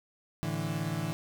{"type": "chord", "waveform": "35% pulse", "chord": "A suspended fourth", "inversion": "none", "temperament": "equal", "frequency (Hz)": [110, 146.83, 164.81], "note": ["A2", "D3", "E3"], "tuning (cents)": [0, 0, 0], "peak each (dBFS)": [-36, -34, -32], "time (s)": [0.43, 1.13], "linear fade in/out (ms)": 0, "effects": ["10-bit"]}